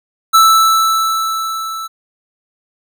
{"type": "tone with level ramp", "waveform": "square", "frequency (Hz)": 1318.5, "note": "E6", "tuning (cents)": 0, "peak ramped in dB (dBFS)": [-5, -23], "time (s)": [0.33, 1.88], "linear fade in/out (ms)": 20, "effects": []}